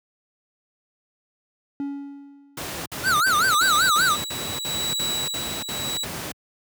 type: tone with exponential decay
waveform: triangle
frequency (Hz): 281.2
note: C#4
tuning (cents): +25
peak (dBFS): -22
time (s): 1.8-2.86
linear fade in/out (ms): 0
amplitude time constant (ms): 230
type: noise bursts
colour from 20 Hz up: pink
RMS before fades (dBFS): -31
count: 11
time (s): 2.57-6.32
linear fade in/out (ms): 5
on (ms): 290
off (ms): 56
type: tone with vibrato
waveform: square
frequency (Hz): 1361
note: F6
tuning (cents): -45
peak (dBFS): -18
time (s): 3.03-4.17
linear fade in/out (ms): 50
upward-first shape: sine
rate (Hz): 5.2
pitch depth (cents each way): 240
type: tone with tremolo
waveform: 30% pulse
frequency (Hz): 3909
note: B7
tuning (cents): -19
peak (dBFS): -21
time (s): 3.5-6.05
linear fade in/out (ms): 20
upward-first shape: sine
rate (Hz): 0.83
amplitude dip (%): 60
effects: high-pass 100 Hz 12 dB/octave